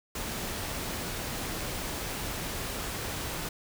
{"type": "noise", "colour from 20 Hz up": "pink", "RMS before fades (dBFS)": -35, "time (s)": [0.15, 3.49], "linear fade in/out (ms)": 5, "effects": []}